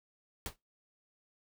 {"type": "noise with exponential decay", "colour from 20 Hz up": "pink", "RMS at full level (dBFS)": -33, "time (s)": [0.46, 0.56], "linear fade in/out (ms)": 1, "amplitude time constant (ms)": 20, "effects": ["noise-tail reverb RT60 0.2 s tail -21 dB re dry"]}